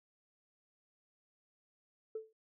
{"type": "tone with exponential decay", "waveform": "sine", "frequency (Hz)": 440, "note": "A4", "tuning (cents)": 0, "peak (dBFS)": -34, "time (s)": [2.15, 2.33], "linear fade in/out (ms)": 5, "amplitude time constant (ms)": 37, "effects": ["tanh soft clip ceiling -32 dBFS"]}